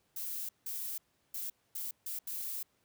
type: noise bursts at uneven times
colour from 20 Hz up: violet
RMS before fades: -39 dBFS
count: 6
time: 0.16-0.49 / 0.66-0.98 / 1.34-1.5 / 1.75-1.91 / 2.06-2.19 / 2.27-2.63 s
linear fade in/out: 5 ms
effects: pink hiss -74 dBFS RMS until 2.84 s + high-pass 80 Hz 12 dB/octave